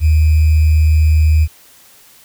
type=tone with sample-and-hold; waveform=sine; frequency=77.78 Hz; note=D#2; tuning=in tune; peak=-7 dBFS; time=0-1.48 s; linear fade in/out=50 ms; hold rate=2450 Hz; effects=white hiss -45 dBFS RMS until 2.24 s